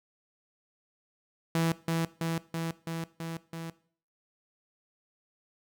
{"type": "tone with echo", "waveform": "sawtooth", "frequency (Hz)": 164.81, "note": "E3", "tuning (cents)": 0, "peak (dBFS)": -21, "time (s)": [1.55, 1.72], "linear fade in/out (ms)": 2, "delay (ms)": 330, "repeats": 6, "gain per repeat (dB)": -2, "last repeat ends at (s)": 3.7, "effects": ["noise-tail reverb RT60 0.5 s tail -19 dB re dry"]}